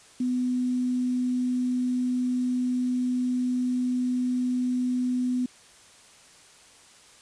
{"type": "tone with quantisation", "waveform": "sine", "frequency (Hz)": 250, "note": "B3", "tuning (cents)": 21, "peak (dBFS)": -23, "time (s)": [0.2, 5.46], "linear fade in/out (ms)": 5, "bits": 8, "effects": ["white hiss -53 dBFS RMS until 7.21 s", "resampled to 22050 Hz"]}